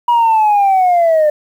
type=linear sweep; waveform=sine; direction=down; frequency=965 to 595 Hz; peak=-6 dBFS; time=0.08-1.3 s; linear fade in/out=5 ms; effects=tanh soft clip ceiling -6 dBFS + 7-bit